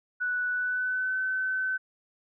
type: tone with pitch glide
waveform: sine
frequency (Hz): 1480 to 1522.5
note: F#6 to F#6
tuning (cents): 0 to +49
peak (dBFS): -26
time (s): 0.2-1.78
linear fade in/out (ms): 20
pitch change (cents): +49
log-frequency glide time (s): 0.5-1.18
effects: none